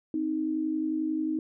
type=tone pair together; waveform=sine; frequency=261.6 / 312.8 Hz; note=C4 / D#4; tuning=0 / +9 cents; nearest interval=minor third; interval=309 cents; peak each=-33 / -27 dBFS; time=0.14-1.39 s; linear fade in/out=2 ms; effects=none